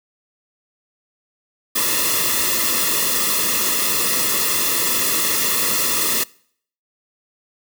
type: noise with comb filter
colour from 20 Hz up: white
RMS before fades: -19 dBFS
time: 1.75-6.24 s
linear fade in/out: 10 ms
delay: 1.3 ms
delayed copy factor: -1
effects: noise-tail reverb RT60 0.6 s tail -24 dB re dry